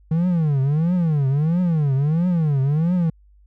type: tone with vibrato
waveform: triangle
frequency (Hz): 155.56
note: D#3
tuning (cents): 0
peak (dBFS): -14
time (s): 0.11-3.1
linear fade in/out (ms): 5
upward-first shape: triangle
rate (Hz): 1.5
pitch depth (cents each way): 300
effects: added 50 Hz sine -49 dBFS peak until 3.46 s